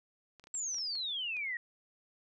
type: clicks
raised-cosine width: 0.2 ms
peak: -37 dBFS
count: 8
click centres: 0.397 / 0.44 / 0.471 / 0.55 / 0.745 / 0.784 / 0.954 / 1.368 s
type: exponential sweep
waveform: sine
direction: down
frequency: 7720 to 1864.7 Hz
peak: -34 dBFS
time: 0.54-1.57 s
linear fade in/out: 2 ms
effects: none